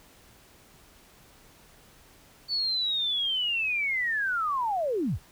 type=linear sweep; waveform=sine; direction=down; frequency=4511 to 37.75 Hz; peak=-25 dBFS; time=2.48-5.19 s; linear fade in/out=50 ms; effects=pink hiss -56 dBFS RMS until 5.31 s